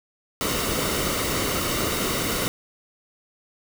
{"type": "noise with comb filter", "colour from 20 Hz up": "pink", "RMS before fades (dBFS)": -25, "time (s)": [0.41, 2.48], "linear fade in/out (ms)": 0, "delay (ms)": 1.2, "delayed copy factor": -0.5, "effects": []}